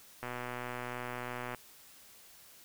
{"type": "click train", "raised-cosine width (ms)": 0.5, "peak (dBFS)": -24, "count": 163, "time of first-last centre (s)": [0.23, 1.547], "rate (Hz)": 123, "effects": ["white hiss -57 dBFS RMS until 2.64 s"]}